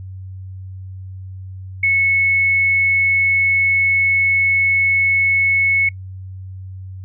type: tone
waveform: sine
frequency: 2200 Hz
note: C#7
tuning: 14 cents flat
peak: -12 dBFS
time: 1.83-5.89 s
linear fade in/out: 5 ms
effects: noise-tail reverb RT60 0.1 s tail -25 dB re dry + added 94 Hz sine -29 dBFS peak until 7.04 s